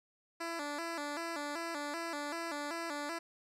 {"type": "tone with vibrato", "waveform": "10% pulse", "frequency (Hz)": 312.2, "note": "D#4", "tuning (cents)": 6, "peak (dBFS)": -29, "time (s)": [0.4, 3.19], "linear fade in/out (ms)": 10, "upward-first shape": "square", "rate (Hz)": 2.6, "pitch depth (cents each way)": 120, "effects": ["low-pass 10000 Hz 12 dB/octave"]}